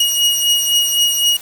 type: beating tone pair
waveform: sawtooth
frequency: 2886 / 2889.9 Hz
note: F#7 / F#7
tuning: -44 / -41 cents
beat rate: 3.9 Hz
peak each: -11 / -15 dBFS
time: 0-1.37 s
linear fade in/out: 5 ms
effects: white hiss -36 dBFS RMS until 1.41 s